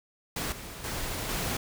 pink noise with level steps, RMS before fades -32 / -42 / -34 / -31 dBFS, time 0.36-1.57 s, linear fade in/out 5 ms, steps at 0.52 / 0.84 / 1.29 s, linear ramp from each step 2 ms, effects none

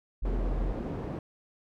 triangle tone, 43.65 Hz, F1, in tune, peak -25 dBFS, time 0.22-0.73 s, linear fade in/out 10 ms
white low-pass noise, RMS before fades -36 dBFS, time 0.25-1.19 s, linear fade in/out 2 ms, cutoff 380 Hz, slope 12 dB/octave
effects none

